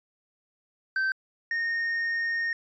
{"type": "tone pair in turn", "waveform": "triangle", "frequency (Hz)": [1551, 1844.5], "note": ["G6", "A#6"], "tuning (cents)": [-19, -19], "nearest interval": "minor third", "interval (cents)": 300, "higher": "second", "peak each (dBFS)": [-22, -24], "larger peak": "first", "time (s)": [[0.96, 1.12], [1.51, 2.53]], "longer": "second", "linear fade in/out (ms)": 2, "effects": ["resampled to 16000 Hz"]}